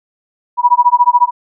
sine tone with tremolo, 973 Hz, B5, 26 cents flat, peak -3 dBFS, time 0.57-1.31 s, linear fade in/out 50 ms, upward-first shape sine, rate 14 Hz, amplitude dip 100%, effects none

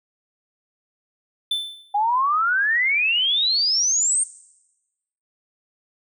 triangle tone with exponential decay, 3529 Hz, A7, 4 cents sharp, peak -16 dBFS, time 1.51-1.97 s, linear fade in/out 5 ms, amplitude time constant 100 ms
sine exponential sweep, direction up, 802 to 8870 Hz, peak -17 dBFS, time 1.94-4.24 s, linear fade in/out 10 ms
effects noise-tail reverb RT60 1.0 s tail -19 dB re dry

